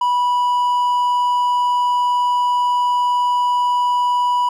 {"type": "tone with hard clipping", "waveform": "triangle", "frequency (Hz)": 981, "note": "B5", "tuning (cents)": -12, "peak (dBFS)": -15, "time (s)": [0.01, 4.49], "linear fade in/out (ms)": 5, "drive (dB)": 6, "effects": []}